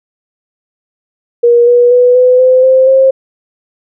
sine tone with pitch steps, 475.7 / 484.6 / 493.6 / 502.8 / 512.2 / 521.8 / 531.5 Hz, A#4 / B4 / B4 / B4 / C5 / C5 / C5, +35 / -33 / -1 / +31 / -37 / -5 / +27 cents, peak -3 dBFS, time 1.43-3.11 s, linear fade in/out 10 ms, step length 240 ms, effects none

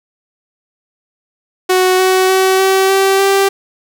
sawtooth tone with pitch steps, 370 / 374.3 / 378.6 / 383 / 387.5 / 392 Hz, F#4 / F#4 / F#4 / G4 / G4 / G4, 0 / +20 / +40 / -40 / -20 / 0 cents, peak -5 dBFS, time 1.69-3.49 s, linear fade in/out 10 ms, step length 300 ms, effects none

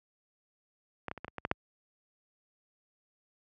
clicks, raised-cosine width 0.5 ms, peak -20 / -21 / -28 / -23 / -26 / -22 / -16 / -11 dBFS, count 8, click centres 1.083 / 1.114 / 1.177 / 1.246 / 1.281 / 1.383 / 1.451 / 1.514 s, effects high-pass 60 Hz 12 dB/octave

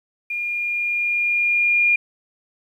sine tone with level ramp, 2416 Hz, D7, 48 cents sharp, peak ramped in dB -23 to -13 dBFS, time 0.3-1.96 s, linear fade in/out 5 ms, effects 9-bit

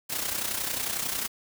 white noise with amplitude modulation, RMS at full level -28 dBFS, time 0.09-1.28 s, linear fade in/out 20 ms, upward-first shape sine, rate 31.1 Hz, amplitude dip 60%, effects none

